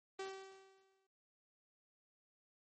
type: tone with exponential decay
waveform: sawtooth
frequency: 385.3 Hz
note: G4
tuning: 30 cents flat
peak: -37 dBFS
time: 0.19-1.07 s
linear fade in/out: 5 ms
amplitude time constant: 190 ms
effects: MP3 32 kbps